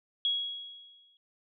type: tone with exponential decay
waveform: sine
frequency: 3322 Hz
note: G#7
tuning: in tune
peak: -24 dBFS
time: 0.25-1.17 s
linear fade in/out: 1 ms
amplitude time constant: 200 ms
effects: none